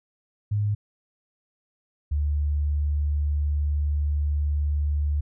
sine tone pair in turn, 103.83 / 73.42 Hz, G#2 / D2, 0 / 0 cents, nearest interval tritone, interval 600 cents, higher first, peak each -21 / -21 dBFS, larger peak neither, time 0.51-0.75 / 2.11-5.21 s, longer second, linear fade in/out 10 ms, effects none

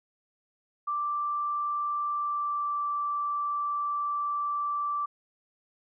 sine tone with pitch glide, 1174.7 to 1167.3 Hz, D6 to D6, 0 to -11 cents, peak -27 dBFS, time 0.87-5.06 s, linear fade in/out 10 ms, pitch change -11 cents, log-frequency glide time 2.1-2.86 s, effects none

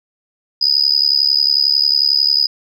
sine tone with amplitude modulation, 4978 Hz, D#8, in tune, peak -6 dBFS, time 0.61-2.47 s, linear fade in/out 10 ms, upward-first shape sine, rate 71.1 Hz, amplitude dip 100%, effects tanh soft clip ceiling -3 dBFS

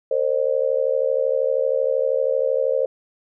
sine tone with amplitude modulation, 529 Hz, C5, 19 cents sharp, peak -13 dBFS, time 0.11-2.86 s, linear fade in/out 5 ms, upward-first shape sine, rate 72.8 Hz, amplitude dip 100%, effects none

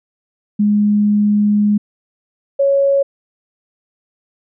sine tone pair in turn, 207.7 / 554.5 Hz, G#3 / C#5, 0 / 0 cents, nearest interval octave + perfect fourth, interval 1700 cents, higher second, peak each -10 dBFS, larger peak neither, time 0.59-1.78 / 2.59-3.03 s, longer first, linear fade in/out 10 ms, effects none

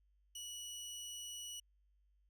20% pulse tone, 2935 Hz, F#7, 15 cents flat, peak -40 dBFS, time 0.35-1.6 s, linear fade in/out 5 ms, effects added 50 Hz sine -70 dBFS peak until 2.29 s

